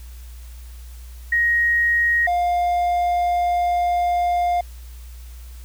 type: tone pair in turn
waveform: sine / triangle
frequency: 1881 / 704.6 Hz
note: A#6 / F5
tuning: +15 / +15 cents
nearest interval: octave + perfect fourth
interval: 1700 cents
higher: first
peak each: -15 dBFS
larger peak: neither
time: 1.32-2.27 / 2.27-4.61 s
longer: second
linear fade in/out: 5 ms
effects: added 60 Hz sine -35 dBFS peak until 5.64 s + white hiss -50 dBFS RMS until 5.64 s